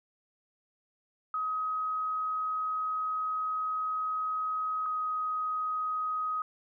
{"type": "tone pair in turn", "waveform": "sine", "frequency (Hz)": [1265, 1257], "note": ["D#6", "D#6"], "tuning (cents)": [28, 17], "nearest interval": "unison", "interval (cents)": 11, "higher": "first", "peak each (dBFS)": [-29, -29], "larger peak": "neither", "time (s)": [[1.34, 4.86], [4.86, 6.42]], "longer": "first", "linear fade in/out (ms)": 2, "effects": []}